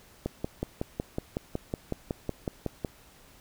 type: click train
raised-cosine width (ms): 2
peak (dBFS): -16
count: 15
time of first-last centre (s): 0.26-2.848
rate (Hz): 5.41
effects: pink hiss -56 dBFS RMS until 3.4 s